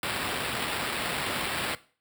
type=noise with sample-and-hold; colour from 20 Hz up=violet; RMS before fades=-31 dBFS; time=0.03-1.75 s; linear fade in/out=2 ms; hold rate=6300 Hz; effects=noise-tail reverb RT60 0.4 s tail -18 dB re dry + high-pass 60 Hz 12 dB/octave